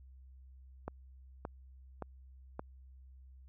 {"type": "click train", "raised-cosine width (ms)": 1, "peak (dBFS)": -25, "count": 4, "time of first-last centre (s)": [0.88, 2.594], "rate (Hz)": 1.75, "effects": ["added 65 Hz sine -53 dBFS peak until 3.48 s"]}